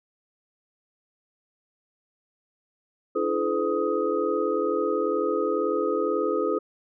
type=tone cluster; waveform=sine; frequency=294.9 / 337 / 428.8 / 507 / 1254 Hz; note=D4 / E4 / A4 / B4 / D#6; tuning=+7 / +38 / -45 / +45 / +13 cents; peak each=-32 / -29 / -26 / -28 / -31 dBFS; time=3.15-6.59 s; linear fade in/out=10 ms; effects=none